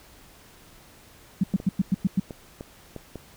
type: tone bursts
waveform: sine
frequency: 190 Hz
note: F#3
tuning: 46 cents sharp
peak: -17 dBFS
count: 7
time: 1.41-2.199 s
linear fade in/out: 5 ms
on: 27 ms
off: 100 ms
type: clicks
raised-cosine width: 2 ms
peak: -22 dBFS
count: 6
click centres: 1.539 / 1.601 / 2.308 / 2.609 / 2.963 / 3.157 s
effects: pink hiss -52 dBFS RMS until 3.36 s